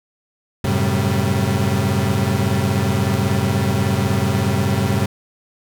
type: tone cluster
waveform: 35% pulse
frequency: 93.6 / 110 / 135.1 / 196 Hz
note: F#2 / A2 / C#3 / G3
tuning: +20 / 0 / -44 / 0 cents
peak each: -20 dBFS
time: 0.64-5.06 s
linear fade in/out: 5 ms
effects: none